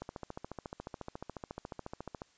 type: click train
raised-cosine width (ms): 1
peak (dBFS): -26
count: 32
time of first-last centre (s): 0.02-2.219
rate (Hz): 14.1
effects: white hiss -67 dBFS RMS until 2.37 s + resampled to 16000 Hz